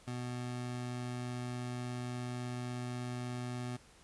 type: tone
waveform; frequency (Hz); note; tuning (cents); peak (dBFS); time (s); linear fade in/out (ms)
25% pulse; 123.47; B2; 0; -34; 0.07-3.77; 10
effects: pink hiss -61 dBFS RMS until 4.03 s + resampled to 24000 Hz